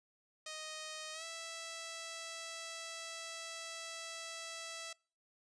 5% pulse tone with pitch glide, 622.3 to 659.3 Hz, D#5 to E5, 0 to 0 cents, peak -32 dBFS, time 0.46-4.93 s, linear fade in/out 5 ms, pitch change +100 cents, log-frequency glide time 1.13-1.24 s, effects noise-tail reverb RT60 0.4 s tail -25 dB re dry + resampled to 22050 Hz

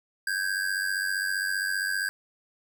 square ring-modulated tone, 1600 Hz, G6, 35 cents sharp, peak -24 dBFS, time 0.27-2.09 s, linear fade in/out 0 ms, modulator 47.6 Hz, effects none

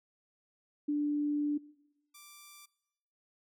sine / 5% pulse tone pair in turn, 293.7 / 1174.8 Hz, D4 / D6, 0 / 0 cents, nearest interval 2 octaves, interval 2400 cents, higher second, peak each -28 / -40 dBFS, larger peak first, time 0.88-1.58 / 2.14-2.66 s, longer first, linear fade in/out 10 ms, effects noise-tail reverb RT60 0.9 s tail -21 dB re dry

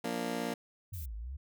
20% pulse chord, Bb major, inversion second, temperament just, 174.81 / 233.1 / 291.4 Hz, F3 / Bb3 / D4, +2 / 0 / -13 cents, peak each -36 / -31 / -34 dBFS, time 0.04-0.54 s, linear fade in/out 5 ms
sine exponential two-way sweep, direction down then up, 103.83 to 51.1 to 72.5 Hz, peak -38 dBFS, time 0.92-1.37 s, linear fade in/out 10 ms, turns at 1.14 s
violet noise, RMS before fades -48 dBFS, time 0.93-1.06 s, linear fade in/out 10 ms
effects none

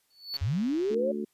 triangle tone with exponential growth, 4453 Hz, C#8, 7 cents sharp, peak -26 dBFS, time 0.1-0.37 s, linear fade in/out 5 ms, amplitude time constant 58 ms
click train, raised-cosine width 0.2 ms, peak -30 dBFS, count 85, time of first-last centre 0.34-0.944 s, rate 139 Hz
sine linear sweep, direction up, 73.42 to 570 Hz, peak -25 dBFS, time 0.41-1.12 s, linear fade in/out 10 ms
harmonic tone, 73.42 Hz, D2, in tune, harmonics 3 / 4 / 5 / 6, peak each -33 / -40 / -34 / -41 dBFS, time 0.9-1.25 s, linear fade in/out 10 ms
effects white hiss -71 dBFS RMS until 1.33 s + resampled to 32000 Hz

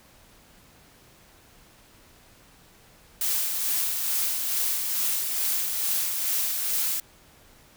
blue noise with tremolo, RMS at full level -25 dBFS, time 3.21-7 s, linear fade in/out 2 ms, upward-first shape sine, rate 2.3 Hz, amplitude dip 35%, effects pink hiss -55 dBFS RMS until 7.76 s

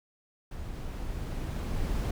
brown noise with level ramp, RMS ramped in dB -39 to -29 dBFS, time 0.51-2.11 s, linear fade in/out 5 ms, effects none

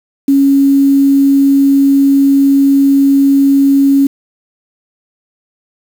sine tone with quantisation, 276.4 Hz, C#4, 5 cents flat, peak -5 dBFS, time 0.28-4.07 s, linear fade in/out 5 ms, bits 5, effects none

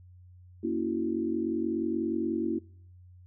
sine chord, F# dominant seventh, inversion first, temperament equal with one note detuned, 233.1 / 279.4 / 329.6 / 370 Hz, A#3 / C#4 / E4 / F#4, 0 / +14 / 0 / 0 cents, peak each -33 / -35 / -30 / -35 dBFS, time 0.63-2.59 s, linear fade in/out 10 ms, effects noise-tail reverb RT60 0.6 s tail -24 dB re dry + added 90 Hz sine -50 dBFS peak until 3.26 s

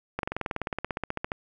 slowing click train, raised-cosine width 0.5 ms, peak -14 dBFS, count 21, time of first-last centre 0.19-1.319 s, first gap 42 ms, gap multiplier 1.03, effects none

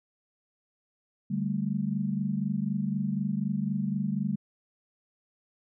sine chord, D suspended fourth, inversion none, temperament equal, 146.83 / 196 / 220 Hz, D3 / G3 / A3, 0 / 0 / 0 cents, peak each -33 / -29 / -32 dBFS, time 1.3-4.36 s, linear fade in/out 10 ms, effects none

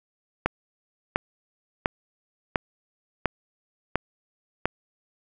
click train, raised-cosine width 0.5 ms, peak -6 dBFS, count 7, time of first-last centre 0.46-4.656 s, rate 1.43 Hz, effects none

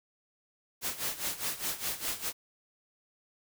white noise with tremolo, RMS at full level -32 dBFS, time 0.81-2.33 s, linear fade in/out 50 ms, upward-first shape sine, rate 4.9 Hz, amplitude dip 80%, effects none

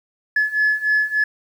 sine beating tone pair, 1711 / 1714.4 Hz, A6 / A6, -49 / -45 cents, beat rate 3.4 Hz, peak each -19 / -17 dBFS, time 0.36-1.24 s, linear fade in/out 5 ms, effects tanh soft clip ceiling -11 dBFS + 8-bit

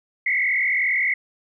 sine tone with frequency modulation, 2093 Hz, C7, in tune, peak -18 dBFS, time 0.26-1.14 s, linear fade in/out 5 ms, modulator 42.7 Hz, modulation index 3, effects none

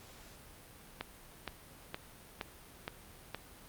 click train, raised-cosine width 0.3 ms, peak -21 dBFS, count 6, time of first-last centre 1.01-3.346 s, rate 2.14 Hz, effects pink hiss -55 dBFS RMS until 3.68 s + Opus 48 kbps

